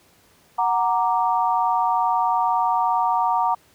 sine chord, Gb augmented, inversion none, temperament equal, 740 / 932.3 / 1174.7 Hz, Gb5 / Bb5 / D6, 0 / 0 / 0 cents, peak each -22 / -20 / -25 dBFS, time 0.58-3.55 s, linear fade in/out 10 ms, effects pink hiss -56 dBFS RMS until 3.74 s + high-pass 80 Hz 12 dB/octave

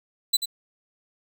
sawtooth tone with echo, 4000 Hz, B7, 21 cents sharp, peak -14 dBFS, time 0.33-0.37 s, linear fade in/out 10 ms, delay 88 ms, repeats 1, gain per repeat -9 dB, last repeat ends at 0.458 s, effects none

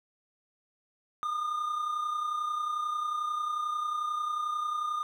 triangle tone pair together, 1213.3 / 1244.5 Hz, D#6 / D#6, -44 / 0 cents, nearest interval unison, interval 44 cents, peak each -28 / -37 dBFS, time 1.23-5.03 s, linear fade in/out 0 ms, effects none

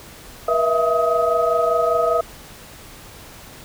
sine tone cluster, 479.9 / 646 / 671 / 1262 Hz, B4 / E5 / E5 / D#6, -50 / -35 / +31 / +24 cents, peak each -21 dBFS, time 0.48-2.21 s, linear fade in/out 5 ms, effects pink hiss -41 dBFS RMS until 3.64 s

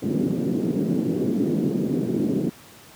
pink band-pass noise, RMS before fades -23 dBFS, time 0.02-2.5 s, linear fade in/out 10 ms, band 170 to 360 Hz, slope 24 dB/octave, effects pink hiss -47 dBFS RMS until 2.95 s + high-pass 100 Hz 12 dB/octave

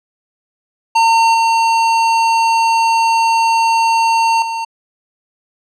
square tone with level steps, 910 Hz, A#5, 42 cents flat, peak -9 / -11 / -19 dBFS, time 0.95-4.65 s, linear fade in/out 10 ms, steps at 1.34 / 4.42 s, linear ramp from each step 2 ms, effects low-pass 6000 Hz 12 dB/octave

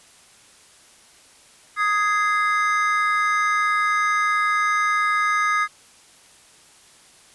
triangle chord, Ab major, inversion second, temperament just, 1245.9 / 1661.2 / 2077 Hz, Eb6 / Ab6 / C7, +2 / 0 / -13 cents, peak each -18 / -23 / -23 dBFS, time 1.76-5.68 s, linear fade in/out 50 ms, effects white hiss -51 dBFS RMS until 7.34 s + resampled to 24000 Hz

